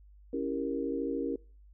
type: chord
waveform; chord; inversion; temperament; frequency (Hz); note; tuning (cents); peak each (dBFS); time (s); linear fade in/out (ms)
sine; C# diminished seventh; none; equal; 277.2 / 329.6 / 392 / 466.2; C#4 / E4 / G4 / Bb4; 0 / 0 / 0 / 0; -34 / -37 / -38 / -35; 0.33-1.36; 5
effects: noise-tail reverb RT60 0.4 s tail -24 dB re dry + added 50 Hz sine -53 dBFS peak until 1.73 s